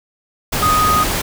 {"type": "tone in noise", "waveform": "sine", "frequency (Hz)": 1244.5, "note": "D#6", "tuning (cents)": 0, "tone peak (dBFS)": -12, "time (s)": [0.62, 1.04], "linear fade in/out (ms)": 10, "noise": "pink", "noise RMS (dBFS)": -19, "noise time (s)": [0.52, 1.22], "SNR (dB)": 4, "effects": []}